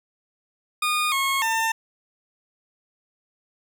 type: tone with pitch steps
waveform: 20% pulse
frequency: 1225 / 1089 / 899 Hz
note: D#6 / C#6 / A5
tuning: -27 / -31 / +37 cents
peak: -16 dBFS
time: 0.82-1.72 s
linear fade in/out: 5 ms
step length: 300 ms
effects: none